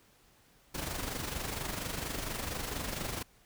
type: noise with amplitude modulation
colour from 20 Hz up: pink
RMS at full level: -35 dBFS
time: 0.74-3.23 s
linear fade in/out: 10 ms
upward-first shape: sine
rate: 24.3 Hz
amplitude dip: 55%
effects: pink hiss -64 dBFS RMS until 3.45 s

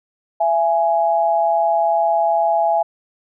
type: tone pair together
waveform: sine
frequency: 670.6 / 833 Hz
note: E5 / G#5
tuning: +30 / +5 cents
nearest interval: major third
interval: 375 cents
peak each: -16 / -17 dBFS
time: 0.4-2.83 s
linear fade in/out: 10 ms
effects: none

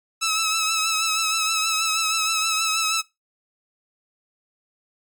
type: tone with vibrato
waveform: 10% pulse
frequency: 1301 Hz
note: E6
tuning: 23 cents flat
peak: -12 dBFS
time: 0.21-3.02 s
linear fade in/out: 20 ms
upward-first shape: triangle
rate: 6.3 Hz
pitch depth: 44 cents each way
effects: noise-tail reverb RT60 0.2 s tail -21 dB re dry + AAC 64 kbps

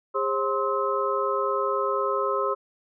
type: tone cluster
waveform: sine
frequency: 406 / 536 / 1048 / 1288 Hz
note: G#4 / C5 / C6 / E6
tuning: -39 / +42 / +2 / -41 cents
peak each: -28 dBFS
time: 0.14-2.55 s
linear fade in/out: 20 ms
effects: none

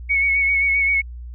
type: tone with vibrato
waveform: sine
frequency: 2217 Hz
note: C#7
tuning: in tune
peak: -15 dBFS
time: 0.09-1.02 s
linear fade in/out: 20 ms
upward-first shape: sine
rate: 7.6 Hz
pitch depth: 28 cents each way
effects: added 60 Hz sine -31 dBFS peak until 1.34 s

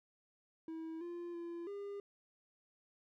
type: tone with pitch steps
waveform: triangle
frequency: 323.5 / 346.4 / 341.2 / 403.1 Hz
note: E4 / F4 / F4 / G4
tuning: -32 / -14 / -40 / +48 cents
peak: -40 dBFS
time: 0.68-2 s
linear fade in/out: 2 ms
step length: 330 ms
effects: none

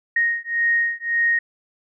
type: beating tone pair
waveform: sine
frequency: 1864.7 / 1866.5 Hz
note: A#6 / A#6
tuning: 0 / +2 cents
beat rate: 1.8 Hz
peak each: -21 dBFS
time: 0.16-1.39 s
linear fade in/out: 5 ms
effects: none

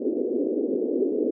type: band-pass noise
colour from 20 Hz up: white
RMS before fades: -25 dBFS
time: 0-1.31 s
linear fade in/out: 10 ms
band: 260 to 460 Hz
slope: 48 dB/octave
effects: none

